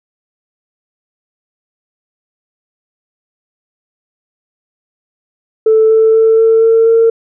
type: tone with pitch steps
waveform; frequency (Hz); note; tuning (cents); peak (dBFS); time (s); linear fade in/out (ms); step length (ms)
sine; 440 / 443.1 / 446.1 / 449.2 / 452.4 / 455.5; A4 / A4 / A4 / A4 / A4 / A#4; 0 / +12 / +24 / +36 / +48 / -40; -4; 5.66-7.1; 5; 240
effects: tanh soft clip ceiling -1 dBFS